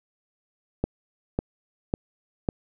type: click train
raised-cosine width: 2 ms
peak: -10 dBFS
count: 4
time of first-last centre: 0.84-2.488 s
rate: 1.82 Hz
effects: none